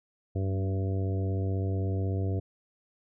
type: harmonic tone with a mistuned harmonic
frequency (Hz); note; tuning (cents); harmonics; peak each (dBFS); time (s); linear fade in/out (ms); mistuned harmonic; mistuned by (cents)
96.1; G2; -34; 1 / 2 / 3 / 4 / 5 / 6 / 7; -27 / -39 / -38 / -39 / -41 / -48 / -44; 0.35-2.4; 10; 2; -15
effects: none